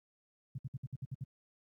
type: tone bursts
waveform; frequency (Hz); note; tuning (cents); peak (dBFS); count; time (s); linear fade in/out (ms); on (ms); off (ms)
sine; 131; C3; +2; -36; 8; 0.55-1.239; 5; 31; 63
effects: high-pass 80 Hz 12 dB/octave + 13-bit